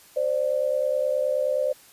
sine tone pair together, 521.5 / 591 Hz, C5 / D5, -6 / +11 cents, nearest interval major second, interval 217 cents, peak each -24 dBFS, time 0.16-1.73 s, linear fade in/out 10 ms, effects white hiss -52 dBFS RMS until 1.92 s + resampled to 32000 Hz

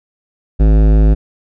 sine tone with hard clipping, 53 Hz, G#1, 36 cents sharp, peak -8 dBFS, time 0.59-1.15 s, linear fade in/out 20 ms, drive 16 dB, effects none

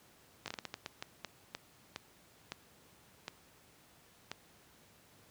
slowing click train, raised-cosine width 0.2 ms, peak -22 dBFS, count 15, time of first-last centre 0.46-4.316 s, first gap 19 ms, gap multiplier 1.36, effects pink hiss -63 dBFS RMS until 5.3 s + high-pass 80 Hz 12 dB/octave

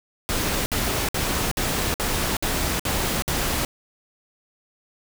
pink noise bursts, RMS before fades -24 dBFS, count 8, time 0.29-3.649 s, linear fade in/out 0 ms, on 370 ms, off 57 ms, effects none

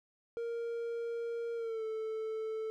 triangle tone with pitch glide, 466.2 to 440 Hz, A#4 to A4, 0 to 0 cents, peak -33 dBFS, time 0.37-2.7 s, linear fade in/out 0 ms, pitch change -100 cents, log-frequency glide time 1.55-1.84 s, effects none

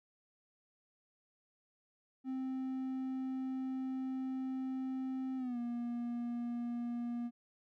triangle tone with pitch glide, 261.6 to 238.5 Hz, C4 to A#3, 0 to +40 cents, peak -34 dBFS, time 2.24-7.31 s, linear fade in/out 50 ms, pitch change -160 cents, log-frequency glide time 5.37-5.58 s, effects none

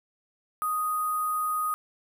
sine tone with sample-and-hold, 1244.5 Hz, D#6, in tune, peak -25 dBFS, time 0.62-1.74 s, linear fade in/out 0 ms, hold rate 11025 Hz, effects none

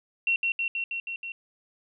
sine tone with echo, 2728 Hz, F7, 41 cents flat, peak -21 dBFS, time 0.27-0.36 s, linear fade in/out 2 ms, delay 160 ms, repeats 6, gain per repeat -2 dB, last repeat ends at 1.32 s, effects none

